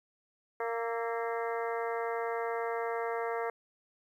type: harmonic tone with a mistuned harmonic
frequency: 231.3 Hz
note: A#3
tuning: 13 cents flat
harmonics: 2 / 3 / 4 / 5 / 6 / 7 / 8 / 9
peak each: -34 / -38 / -40 / -42 / -44 / -45 / -46 / -47 dBFS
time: 0.6-3.5 s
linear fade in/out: 2 ms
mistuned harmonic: 6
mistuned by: -60 cents
effects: 11-bit